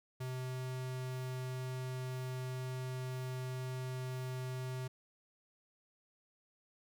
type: tone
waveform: square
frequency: 128.5 Hz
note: C3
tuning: 31 cents flat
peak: -39 dBFS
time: 0.2-4.88 s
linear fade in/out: 10 ms
effects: none